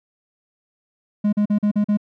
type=tone bursts; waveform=triangle; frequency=207.7 Hz; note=G#3; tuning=in tune; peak=-13 dBFS; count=6; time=1.24-1.973 s; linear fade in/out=10 ms; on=88 ms; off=41 ms; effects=none